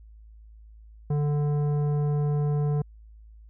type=tone with tanh clipping; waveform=sine; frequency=146.83 Hz; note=D3; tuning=in tune; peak=-24 dBFS; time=1.1-2.82 s; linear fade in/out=5 ms; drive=12 dB; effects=added 54 Hz sine -46 dBFS peak until 3.49 s